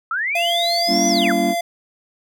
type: linear two-way sweep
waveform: sine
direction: up then down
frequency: 1267 to 6000 to 1267 Hz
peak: -19 dBFS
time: 0.11-1.32 s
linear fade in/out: 2 ms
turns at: 1.08 s
type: tone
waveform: square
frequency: 687 Hz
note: F5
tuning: 29 cents flat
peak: -20 dBFS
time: 0.35-1.61 s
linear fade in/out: 5 ms
type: chord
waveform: triangle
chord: G diminished seventh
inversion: none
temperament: just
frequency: 196 / 235.2 / 282.2 / 338.7 Hz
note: G3 / Bb3 / Db4 / Fb4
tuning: 0 / +16 / +31 / +47 cents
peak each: -21 dBFS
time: 0.87-1.55 s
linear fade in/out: 50 ms
effects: none